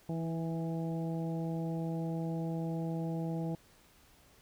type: harmonic tone with a mistuned harmonic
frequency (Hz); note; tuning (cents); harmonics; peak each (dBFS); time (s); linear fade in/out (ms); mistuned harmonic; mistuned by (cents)
164.5; E3; -3; 1 / 2 / 3 / 4 / 5; -34 / -40 / -44 / -46 / -48; 0.09-3.55; 2; 2; -15
effects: pink hiss -63 dBFS RMS until 4.41 s